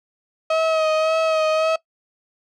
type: tone with vibrato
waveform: 35% pulse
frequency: 635 Hz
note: D#5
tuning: 35 cents sharp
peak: -15 dBFS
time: 0.5-1.76 s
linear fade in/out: 5 ms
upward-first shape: sine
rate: 1.8 Hz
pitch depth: 27 cents each way
effects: noise-tail reverb RT60 0.1 s tail -20 dB re dry + low-pass 4000 Hz 12 dB/octave